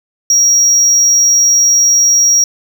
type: tone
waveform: triangle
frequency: 5660 Hz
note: F8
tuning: 22 cents sharp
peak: -5 dBFS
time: 0.3-2.44 s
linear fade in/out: 2 ms
effects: none